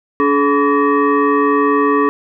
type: tone with frequency modulation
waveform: sine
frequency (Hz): 427.8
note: A4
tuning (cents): -49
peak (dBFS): -10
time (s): 0.2-2.09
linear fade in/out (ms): 0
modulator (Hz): 714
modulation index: 1.4
effects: none